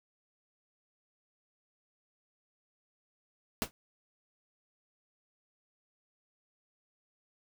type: noise with exponential decay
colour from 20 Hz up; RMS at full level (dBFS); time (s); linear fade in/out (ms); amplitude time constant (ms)
pink; -28; 3.62-3.71; 0; 18
effects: none